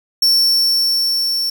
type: tone with level ramp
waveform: 45% pulse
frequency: 5440 Hz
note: F8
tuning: 46 cents flat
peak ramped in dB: -10 to -17 dBFS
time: 0.22-1.5 s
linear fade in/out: 5 ms
effects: 7-bit